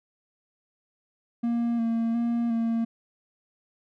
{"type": "tone with vibrato", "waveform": "triangle", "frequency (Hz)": 232, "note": "A#3", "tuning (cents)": -8, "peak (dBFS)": -21, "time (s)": [1.43, 2.85], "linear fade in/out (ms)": 10, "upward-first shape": "square", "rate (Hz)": 1.4, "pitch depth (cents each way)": 22, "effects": []}